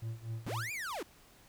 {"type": "tone with tremolo", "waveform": "triangle", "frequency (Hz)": 113.3, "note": "A#2", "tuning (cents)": -49, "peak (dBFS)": -33, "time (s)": [0.02, 0.7], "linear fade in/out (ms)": 5, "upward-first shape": "sine", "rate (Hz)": 4.1, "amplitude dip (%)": 85}
{"type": "linear two-way sweep", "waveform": "45% pulse", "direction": "up then down", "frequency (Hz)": [50.3, 2489, 261.3], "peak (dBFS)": -37, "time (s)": [0.46, 1.03], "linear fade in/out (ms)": 5, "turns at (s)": 0.72}
{"effects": ["pink hiss -61 dBFS RMS until 1.48 s"]}